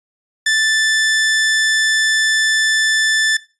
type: tone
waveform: sawtooth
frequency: 1760 Hz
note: A6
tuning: in tune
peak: -9 dBFS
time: 0.46-3.37 s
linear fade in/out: 5 ms
effects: noise-tail reverb RT60 0.3 s tail -18 dB re dry + resampled to 22050 Hz